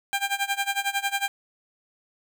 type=tone with tremolo; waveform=15% pulse; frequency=796 Hz; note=G5; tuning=26 cents sharp; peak=-15 dBFS; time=0.13-1.28 s; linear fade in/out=0 ms; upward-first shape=sine; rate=11 Hz; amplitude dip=90%; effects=none